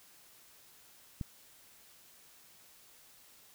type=click; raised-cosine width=5 ms; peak=-24 dBFS; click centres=1.212 s; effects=white hiss -60 dBFS RMS until 3.54 s